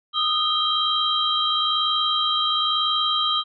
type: tone cluster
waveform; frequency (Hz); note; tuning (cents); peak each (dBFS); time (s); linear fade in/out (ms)
sine; 1230 / 1291 / 3174 / 3890; D#6 / E6 / G7 / B7; -20 / -37 / +21 / -27; -24 / -30 / -22 / -26; 0.13-3.44; 50
effects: none